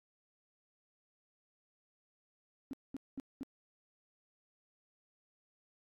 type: tone bursts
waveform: triangle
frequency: 270.1 Hz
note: C#4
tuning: 45 cents flat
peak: -34 dBFS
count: 4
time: 2.71-3.432 s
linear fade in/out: 0 ms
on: 23 ms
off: 210 ms
effects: tanh soft clip ceiling -36 dBFS + AAC 64 kbps